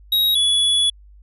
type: tone pair in turn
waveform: square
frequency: 3805 / 3401 Hz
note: A#7 / G#7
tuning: +35 / +40 cents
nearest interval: major second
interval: 195 cents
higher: first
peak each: -15 dBFS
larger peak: neither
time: 0.12-0.35 / 0.35-0.9 s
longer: second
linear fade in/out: 5 ms
effects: added 50 Hz sine -43 dBFS peak until 1.22 s + resampled to 32000 Hz